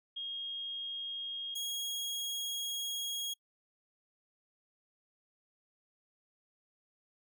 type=tone pair in turn; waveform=sine / sawtooth; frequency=3254 / 3294 Hz; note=G#7 / G#7; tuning=-36 / -15 cents; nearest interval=unison; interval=21 cents; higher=second; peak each=-37 / -32 dBFS; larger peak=second; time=0.16-1.55 / 1.55-3.34 s; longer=second; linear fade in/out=10 ms; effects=noise-tail reverb RT60 0.1 s tail -26 dB re dry